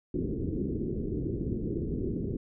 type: low-pass noise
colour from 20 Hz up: white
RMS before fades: -32 dBFS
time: 0.14-2.37 s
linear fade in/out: 5 ms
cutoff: 400 Hz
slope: 48 dB/octave
effects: none